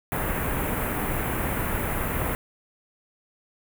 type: band-stop noise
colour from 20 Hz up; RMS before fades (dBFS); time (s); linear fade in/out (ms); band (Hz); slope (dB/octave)
pink; -27; 0.12-2.35; 0; 2300 to 11000; 24
effects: none